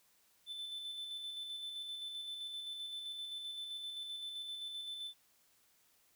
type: tone with tremolo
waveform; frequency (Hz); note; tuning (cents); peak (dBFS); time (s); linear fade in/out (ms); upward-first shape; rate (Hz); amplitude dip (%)
triangle; 3522; A7; +1; -39; 0.46-5.14; 50; square; 7.7; 30
effects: white hiss -71 dBFS RMS until 6.15 s